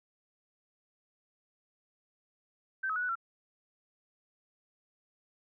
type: tone with pitch steps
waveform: sine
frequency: 1550 / 1280 / 1464 / 1483 / 1357 Hz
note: G6 / D#6 / F#6 / F#6 / E6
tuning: -20 / +49 / -19 / +4 / +50 cents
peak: -30 dBFS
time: 2.83-3.155 s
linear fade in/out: 10 ms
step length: 65 ms
effects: none